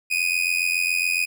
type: tone with amplitude modulation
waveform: 40% pulse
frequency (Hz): 2489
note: D#7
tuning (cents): 0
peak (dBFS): -16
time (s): 0.1-1.26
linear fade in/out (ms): 20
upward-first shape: sine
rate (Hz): 87.2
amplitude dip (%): 80
effects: none